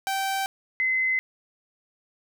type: tone pair in turn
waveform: sawtooth / sine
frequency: 777 / 2048 Hz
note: G5 / C7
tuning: -16 / -38 cents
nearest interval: octave + perfect fourth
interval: 1678 cents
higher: second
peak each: -21 dBFS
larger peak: neither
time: 0.07-0.46 / 0.8-1.19 s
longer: neither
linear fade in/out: 0 ms
effects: none